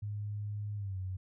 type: tone with pitch glide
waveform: sine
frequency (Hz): 103.83 to 93.58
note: G#2 to F#2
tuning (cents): 0 to +20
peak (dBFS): -35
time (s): 0.02-1.17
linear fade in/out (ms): 10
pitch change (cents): -180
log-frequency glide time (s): 0.76-0.98
effects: none